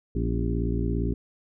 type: harmonic tone with a mistuned harmonic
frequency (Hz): 57.5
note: A#1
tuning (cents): -23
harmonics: 1 / 2 / 3 / 4 / 5 / 6 / 7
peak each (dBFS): -27 / -30 / -32 / -33 / -34 / -35 / -35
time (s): 0.15-1.14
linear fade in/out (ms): 5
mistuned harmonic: 4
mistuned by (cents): +91
effects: none